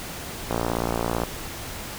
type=click train; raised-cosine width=1 ms; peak=-10 dBFS; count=43; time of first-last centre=0.51-1.235 s; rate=57.9 Hz; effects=pink hiss -35 dBFS RMS until 1.98 s